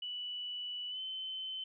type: tone with pitch glide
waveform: sine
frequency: 2960 to 3063 Hz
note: F#7 to G7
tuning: 0 to -41 cents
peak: -38 dBFS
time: 0.02-1.64 s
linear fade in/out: 5 ms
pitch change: +59 cents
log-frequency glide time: 0.89-1 s
effects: none